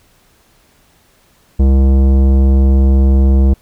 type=tone with tanh clipping; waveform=sine; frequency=67 Hz; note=C2; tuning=42 cents sharp; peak=-8 dBFS; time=1.59-3.54 s; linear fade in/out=10 ms; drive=15 dB; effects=pink hiss -52 dBFS RMS until 3.61 s